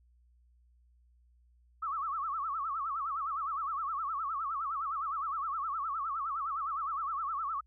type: tone with vibrato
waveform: sine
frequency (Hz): 1211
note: D#6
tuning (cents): -47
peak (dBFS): -32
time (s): 1.82-7.61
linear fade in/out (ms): 10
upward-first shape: sine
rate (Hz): 9.7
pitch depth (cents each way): 180
effects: added 60 Hz sine -62 dBFS peak until 7.66 s